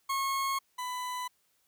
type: tone pair in turn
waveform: 40% pulse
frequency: 1089 / 997.9 Hz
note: C#6 / B5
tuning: -31 / +18 cents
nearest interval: major second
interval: 151 cents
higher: first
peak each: -28 / -33 dBFS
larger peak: first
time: 0.09-0.59 / 0.78-1.28 s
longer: neither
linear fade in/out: 10 ms
effects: white hiss -72 dBFS RMS until 1.67 s